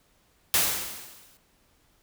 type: noise with exponential decay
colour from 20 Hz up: white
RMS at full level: -20 dBFS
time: 0.54-1.37 s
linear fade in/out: 0 ms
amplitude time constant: 180 ms
effects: pink hiss -65 dBFS RMS until 2.02 s